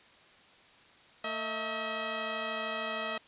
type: tone pair together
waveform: 10% pulse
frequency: 224.3 / 639.9 Hz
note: A3 / D#5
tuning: +34 / +48 cents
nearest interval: octave + tritone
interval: 1814 cents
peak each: -31 / -25 dBFS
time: 1.24-3.18 s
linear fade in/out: 5 ms
effects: white hiss -58 dBFS RMS until 3.27 s + resampled to 8000 Hz